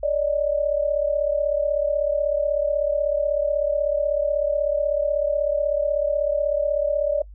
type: tone pair together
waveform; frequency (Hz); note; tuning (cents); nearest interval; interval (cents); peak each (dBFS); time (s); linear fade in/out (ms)
sine; 574 / 610.2; D5 / D#5; -40 / -34; minor second; 106; -21 / -23; 0.03-7.22; 5
effects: noise-tail reverb RT60 0.1 s tail -23 dB re dry + added 50 Hz sine -39 dBFS peak until 7.34 s